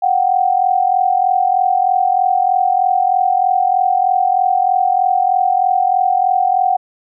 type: tone pair together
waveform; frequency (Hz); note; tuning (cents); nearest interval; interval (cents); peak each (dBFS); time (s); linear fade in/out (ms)
sine; 726.8 / 770; F#5 / G5; -31 / -31; minor second; 100; -14; 0.02-6.77; 10
effects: none